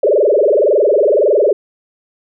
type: tone with frequency modulation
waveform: sine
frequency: 499.2 Hz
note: B4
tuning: 19 cents sharp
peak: -8 dBFS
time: 0.03-1.53 s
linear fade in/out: 5 ms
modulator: 21.8 Hz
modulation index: 5
effects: none